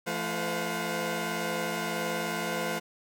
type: tone cluster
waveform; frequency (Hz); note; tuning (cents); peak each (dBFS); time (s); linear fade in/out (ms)
15% pulse; 169.7 / 219.1 / 511 / 716; F3 / A3 / C5 / F5; -49 / -7 / -41 / +43; -29; 0.06-2.8; 20
effects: none